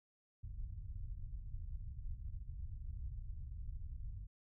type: low-pass noise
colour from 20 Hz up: pink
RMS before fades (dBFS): -45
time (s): 0.43-4.27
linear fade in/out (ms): 10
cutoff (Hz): 100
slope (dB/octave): 24
effects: none